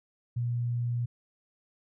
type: tone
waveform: sine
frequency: 120 Hz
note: B2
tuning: 49 cents flat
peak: -27 dBFS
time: 0.36-1.06 s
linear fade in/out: 10 ms
effects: none